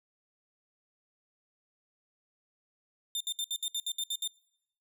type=tone bursts; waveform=sawtooth; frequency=3604 Hz; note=A7; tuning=41 cents sharp; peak=-28 dBFS; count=10; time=3.15-4.276 s; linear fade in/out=2 ms; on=55 ms; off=64 ms; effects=noise-tail reverb RT60 0.8 s tail -25 dB re dry